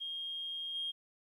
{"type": "tone with level steps", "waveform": "sine", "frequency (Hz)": 3234, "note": "G#7", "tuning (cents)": -47, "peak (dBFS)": [-37, -34], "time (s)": [0, 0.92], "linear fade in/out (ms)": 20, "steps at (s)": 0.74, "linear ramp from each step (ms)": 20, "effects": ["tanh soft clip ceiling -30 dBFS", "12-bit"]}